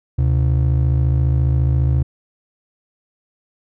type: ring-modulated tone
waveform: triangle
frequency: 101.8 Hz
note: G#2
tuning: 34 cents flat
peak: -8 dBFS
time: 0.18-2.03 s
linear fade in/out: 10 ms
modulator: 27.3 Hz
effects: none